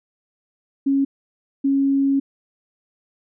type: tone bursts at uneven times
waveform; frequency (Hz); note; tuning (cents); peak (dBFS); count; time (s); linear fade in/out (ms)
sine; 275; C#4; -14; -15; 2; 0.86-1.05 / 1.64-2.2; 10
effects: none